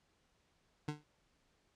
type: tone with exponential decay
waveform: 25% pulse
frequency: 149.6 Hz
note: D3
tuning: 32 cents sharp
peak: -30 dBFS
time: 0.88-1.04 s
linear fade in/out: 5 ms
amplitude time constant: 34 ms
effects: pink hiss -75 dBFS RMS until 1.75 s + low-pass 7000 Hz 12 dB/octave